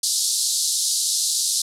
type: band-pass noise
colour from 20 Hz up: pink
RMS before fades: -22 dBFS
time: 0.03-1.62 s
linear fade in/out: 5 ms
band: 4000 to 11000 Hz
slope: 48 dB/octave
effects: none